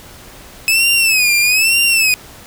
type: tone with vibrato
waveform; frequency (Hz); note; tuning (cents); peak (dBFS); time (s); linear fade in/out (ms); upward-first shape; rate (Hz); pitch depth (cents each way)
sawtooth; 2576; E7; -41; -7; 0.68-2.14; 0; sine; 1.1; 130
effects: pink hiss -38 dBFS RMS until 2.46 s